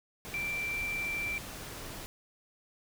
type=tone in noise; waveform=sine; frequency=2349 Hz; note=D7; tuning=in tune; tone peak=-32 dBFS; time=0.34-1.38 s; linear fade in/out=0 ms; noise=pink; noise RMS=-43 dBFS; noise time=0.25-2.06 s; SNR=+8 dB; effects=none